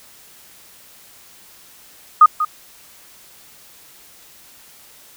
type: tone with echo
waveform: sine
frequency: 1238 Hz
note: D#6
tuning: 9 cents flat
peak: -3 dBFS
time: 2.21-2.26 s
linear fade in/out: 5 ms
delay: 190 ms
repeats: 1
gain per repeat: -12 dB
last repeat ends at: 2.45 s
effects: white hiss -46 dBFS RMS until 5.16 s

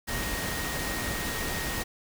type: tone in noise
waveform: sine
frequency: 1870 Hz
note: A#6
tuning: 5 cents sharp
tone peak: -37 dBFS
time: 0.07-1.84 s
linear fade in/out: 20 ms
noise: pink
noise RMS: -32 dBFS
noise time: 0.07-1.84 s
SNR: -8 dB
effects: none

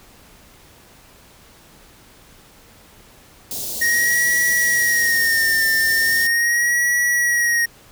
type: band-stop noise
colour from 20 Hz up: white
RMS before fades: -27 dBFS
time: 3.51-6.27 s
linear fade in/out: 2 ms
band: 670 to 3800 Hz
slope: 24 dB/octave
type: tone with vibrato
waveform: square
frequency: 1864.7 Hz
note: A#6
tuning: in tune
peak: -16 dBFS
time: 3.81-7.66 s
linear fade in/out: 10 ms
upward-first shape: sine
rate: 0.39 Hz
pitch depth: 61 cents each way
effects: pink hiss -48 dBFS RMS until 7.91 s

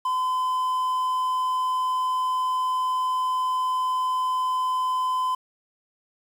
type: tone with quantisation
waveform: triangle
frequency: 1019 Hz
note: C6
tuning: 46 cents flat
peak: -20 dBFS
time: 0.05-5.35 s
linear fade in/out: 5 ms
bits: 8
effects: none

